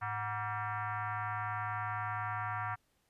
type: tone with frequency modulation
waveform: sine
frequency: 107 Hz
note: A2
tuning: 48 cents flat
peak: -34 dBFS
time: 0.01-2.76 s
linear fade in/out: 20 ms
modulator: 422 Hz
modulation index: 3.8
effects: pink hiss -75 dBFS RMS until 3.09 s + resampled to 32000 Hz